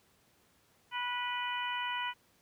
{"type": "harmonic tone with a mistuned harmonic", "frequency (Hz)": 490, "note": "B4", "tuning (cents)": -14, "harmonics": [2, 3, 4, 5, 6], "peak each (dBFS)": [-36, -41, -41, -42, -40], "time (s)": [0.91, 2.14], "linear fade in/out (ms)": 50, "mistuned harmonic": 6, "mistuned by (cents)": 24, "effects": ["pink hiss -68 dBFS RMS until 2.41 s", "high-pass 80 Hz 12 dB/octave"]}